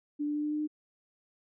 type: tone with pitch steps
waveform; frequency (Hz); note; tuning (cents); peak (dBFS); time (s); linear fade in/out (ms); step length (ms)
sine; 293.7 / 295.6 / 297.5 / 299.4 / 301.3 / 303.2; D4 / D4 / D4 / D4 / D4 / D#4; 0 / +11 / +22 / +33 / +44 / -45; -29; 0.19-0.676; 20; 81
effects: none